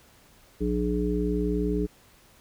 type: harmonic tone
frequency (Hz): 59.9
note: A#1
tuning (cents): +48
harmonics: 1 / 3 / 5 / 7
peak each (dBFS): -29 / -29 / -29 / -29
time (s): 0.6-1.87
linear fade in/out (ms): 20
effects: pink hiss -57 dBFS RMS until 2.4 s